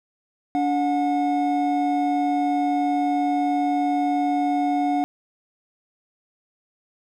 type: tone pair together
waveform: triangle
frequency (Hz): 288.5 / 727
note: D4 / F#5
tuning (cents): -31 / -31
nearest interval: octave + major third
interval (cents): 1600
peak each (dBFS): -20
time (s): 0.55-5.04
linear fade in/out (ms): 0
effects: none